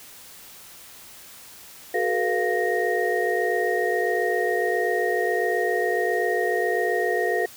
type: tone cluster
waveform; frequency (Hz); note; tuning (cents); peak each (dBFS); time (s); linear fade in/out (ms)
sine; 372.3 / 433.8 / 481.2 / 699 / 1863; F#4 / A4 / B4 / F5 / A#6; +11 / -25 / -45 / +1 / -2; -27; 1.94-7.46; 5
effects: white hiss -45 dBFS RMS until 7.56 s